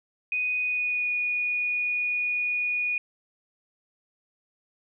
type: tone with pitch glide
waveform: sine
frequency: 2489 to 2458 Hz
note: D#7 to D#7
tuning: 0 to -22 cents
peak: -24 dBFS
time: 0.32-2.98 s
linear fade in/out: 2 ms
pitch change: -22 cents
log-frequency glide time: 0.6-1.11 s
effects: none